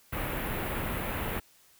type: band-stop noise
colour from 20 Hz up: pink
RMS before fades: -33 dBFS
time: 0.12-1.4 s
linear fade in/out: 10 ms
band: 2800 to 12000 Hz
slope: 24 dB/octave
effects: white hiss -61 dBFS RMS until 1.79 s